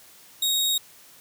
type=tone; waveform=sawtooth; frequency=3762 Hz; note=A#7; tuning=15 cents sharp; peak=-18 dBFS; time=0.42-0.78 s; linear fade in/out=5 ms; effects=white hiss -51 dBFS RMS until 1.2 s + high-pass 60 Hz 12 dB/octave